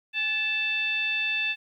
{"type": "tone with frequency modulation", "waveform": "sine", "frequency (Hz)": 2646, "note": "E7", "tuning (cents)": 6, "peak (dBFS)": -24, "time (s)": [0.13, 1.56], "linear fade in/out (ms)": 50, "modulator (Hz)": 912, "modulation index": 0.78, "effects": ["11-bit"]}